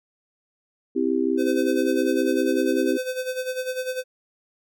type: chord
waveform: sine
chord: C major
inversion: none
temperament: just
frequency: 261.6 / 327 / 392.4 Hz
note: C4 / E4 / G4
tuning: 0 / -14 / +2 cents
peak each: -24 dBFS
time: 0.95-2.98 s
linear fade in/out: 20 ms
type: tone with tremolo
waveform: square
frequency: 511 Hz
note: C5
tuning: 41 cents flat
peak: -24 dBFS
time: 1.37-4.04 s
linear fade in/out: 50 ms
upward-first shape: sine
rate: 10 Hz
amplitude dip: 70%
effects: none